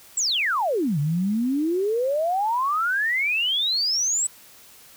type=exponential two-way sweep; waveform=sine; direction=down then up; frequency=8030 to 140 to 8030 Hz; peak=-20 dBFS; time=0.17-4.27 s; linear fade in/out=5 ms; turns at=0.99 s; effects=white hiss -49 dBFS RMS until 4.96 s